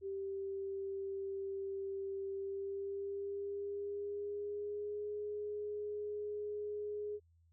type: tone with pitch glide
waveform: sine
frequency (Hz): 391 to 416.6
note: G4 to G#4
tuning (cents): -4 to +5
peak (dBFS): -38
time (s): 0.01-7.2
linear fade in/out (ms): 50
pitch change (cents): +109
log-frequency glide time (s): 2.32-5.09
effects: added 83 Hz sine -66 dBFS peak until 7.52 s